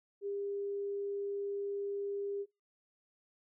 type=tone; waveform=sine; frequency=401.6 Hz; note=G4; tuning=42 cents sharp; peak=-35 dBFS; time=0.21-2.46 s; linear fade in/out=50 ms; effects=noise-tail reverb RT60 0.2 s tail -20 dB re dry